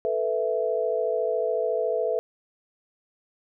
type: chord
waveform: sine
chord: A suspended second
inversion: none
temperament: equal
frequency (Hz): 440 / 493.9 / 659.3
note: A4 / B4 / E5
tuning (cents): 0 / 0 / 0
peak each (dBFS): -27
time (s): 0.05-2.19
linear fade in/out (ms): 0
effects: none